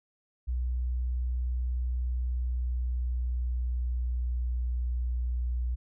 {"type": "tone with pitch glide", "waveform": "sine", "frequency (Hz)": [61.7, 60.85], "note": ["B1", "B1"], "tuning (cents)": [-1, -25], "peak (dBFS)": -27, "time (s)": [0.47, 5.76], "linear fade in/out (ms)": 20, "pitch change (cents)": -24, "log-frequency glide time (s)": [2.07, 4.62], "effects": []}